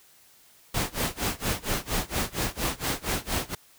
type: noise with tremolo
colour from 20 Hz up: pink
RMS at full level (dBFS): -26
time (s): 0.74-3.55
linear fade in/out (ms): 5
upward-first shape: sine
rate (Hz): 4.3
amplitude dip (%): 95
effects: white hiss -57 dBFS RMS until 3.78 s